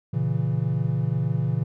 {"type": "chord", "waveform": "triangle", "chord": "A# diminished", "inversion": "none", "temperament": "equal", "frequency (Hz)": [116.54, 138.59, 164.81], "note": ["A#2", "C#3", "E3"], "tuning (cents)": [0, 0, 0], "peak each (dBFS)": [-24, -23, -25], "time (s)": [0.13, 1.64], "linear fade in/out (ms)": 10, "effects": []}